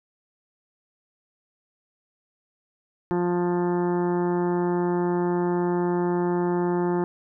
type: harmonic tone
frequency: 176.2 Hz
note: F3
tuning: 16 cents sharp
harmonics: 1 / 2 / 3 / 4 / 5 / 6 / 7 / 8 / 9 / 10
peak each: -26 / -23 / -39 / -36 / -32 / -40 / -42 / -45 / -47 / -46 dBFS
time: 3.11-7.04 s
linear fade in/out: 0 ms
effects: none